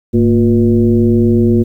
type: tone with frequency modulation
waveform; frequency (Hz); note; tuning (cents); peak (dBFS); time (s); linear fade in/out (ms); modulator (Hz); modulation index
sine; 230; A#3; -23; -7; 0.13-1.64; 20; 127; 1.2
effects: 8-bit